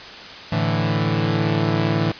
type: chord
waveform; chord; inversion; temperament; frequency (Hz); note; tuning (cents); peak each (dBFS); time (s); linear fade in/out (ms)
sawtooth; A suspended fourth; none; equal; 110 / 146.83 / 164.81; A2 / D3 / E3; 0 / 0 / 0; -18 / -20 / -18; 0.52-2.12; 5
effects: white hiss -36 dBFS RMS until 2.19 s + resampled to 11025 Hz